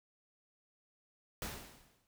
pink noise with exponential decay, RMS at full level -39 dBFS, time 1.42-2.07 s, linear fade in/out 1 ms, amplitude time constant 140 ms, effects none

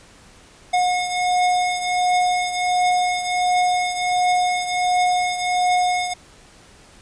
square beating tone pair, 723 / 724.4 Hz, F#5 / F#5, -40 / -37 cents, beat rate 1.4 Hz, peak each -19 / -25 dBFS, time 0.73-6.14 s, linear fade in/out 10 ms, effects pink hiss -48 dBFS RMS until 7.01 s + resampled to 22050 Hz

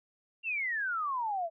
sine exponential sweep, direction down, 2794 to 641 Hz, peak -30 dBFS, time 0.43-1.5 s, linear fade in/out 50 ms, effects none

